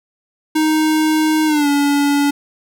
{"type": "tone with pitch glide", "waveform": "square", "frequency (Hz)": [311.6, 285.7], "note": ["D#4", "D4"], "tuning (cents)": [3, -48], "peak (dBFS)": -13, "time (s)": [0.55, 2.31], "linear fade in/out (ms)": 10, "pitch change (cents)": -151, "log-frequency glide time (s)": [1.46, 1.68], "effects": []}